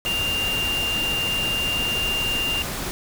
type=tone in noise; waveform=sine; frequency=2794 Hz; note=F7; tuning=in tune; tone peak=-22 dBFS; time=0.06-2.62 s; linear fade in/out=0 ms; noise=pink; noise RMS=-29 dBFS; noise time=0.05-2.91 s; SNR=+4 dB; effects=none